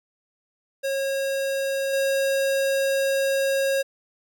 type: tone with level steps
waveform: square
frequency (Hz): 544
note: C#5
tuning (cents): -33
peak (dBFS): -24 / -21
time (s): 0.83-3.83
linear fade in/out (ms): 20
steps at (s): 1.93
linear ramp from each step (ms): 5
effects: none